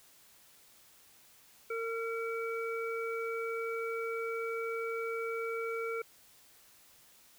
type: harmonic tone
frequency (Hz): 456.5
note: A#4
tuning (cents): -36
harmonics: 1 / 3 / 5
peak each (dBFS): -35 / -40 / -42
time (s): 1.7-6.02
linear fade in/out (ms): 5
effects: white hiss -61 dBFS RMS until 7.38 s